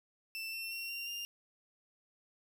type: tone with pitch steps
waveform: 30% pulse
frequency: 2666 / 2699 / 2731 / 2765 / 2799 Hz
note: E7 / E7 / F7 / F7 / F7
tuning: +19 / +40 / -39 / -18 / +3 cents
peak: -36 dBFS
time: 0.35-1.25 s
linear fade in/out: 0 ms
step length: 180 ms
effects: none